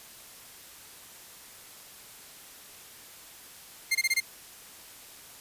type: tone bursts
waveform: sawtooth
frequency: 2109 Hz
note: C7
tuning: 13 cents sharp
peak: -19 dBFS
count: 5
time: 3.91-4.204 s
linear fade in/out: 10 ms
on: 42 ms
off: 21 ms
effects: white hiss -49 dBFS RMS until 5.4 s + resampled to 32000 Hz